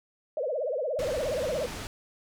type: tone with vibrato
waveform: sine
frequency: 554.4 Hz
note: C#5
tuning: in tune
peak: -27 dBFS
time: 0.37-1.66 s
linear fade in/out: 2 ms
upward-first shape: triangle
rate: 17 Hz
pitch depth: 290 cents each way
type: low-pass noise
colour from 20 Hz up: pink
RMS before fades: -38 dBFS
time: 0.99-1.87 s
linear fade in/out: 0 ms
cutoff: 8300 Hz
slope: 12 dB/octave
effects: none